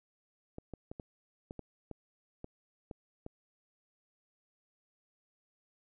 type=clicks; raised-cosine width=2 ms; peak=-29 dBFS; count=10; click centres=0.584 / 0.737 / 0.915 / 0.998 / 1.509 / 1.593 / 1.913 / 2.444 / 2.912 / 3.264 s; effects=none